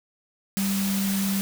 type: tone in noise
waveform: sine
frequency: 196 Hz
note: G3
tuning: in tune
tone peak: -23 dBFS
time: 0.57-1.41 s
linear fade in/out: 0 ms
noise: white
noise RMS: -31 dBFS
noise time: 0.57-1.41 s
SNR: +5 dB
effects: none